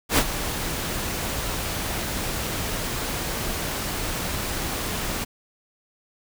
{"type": "noise with ADSR envelope", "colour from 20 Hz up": "pink", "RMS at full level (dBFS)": -17, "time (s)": [0.09, 5.25], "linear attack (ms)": 85, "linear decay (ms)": 60, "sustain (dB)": -11, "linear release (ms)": 19, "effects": []}